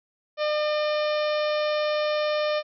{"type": "harmonic tone", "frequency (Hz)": 603, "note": "D5", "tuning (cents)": 46, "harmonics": [1, 2, 3, 4, 5, 6, 7, 8, 9], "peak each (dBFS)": [-23, -32, -36, -36, -39, -39, -41, -44, -43], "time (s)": [0.37, 2.63], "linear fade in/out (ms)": 50, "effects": []}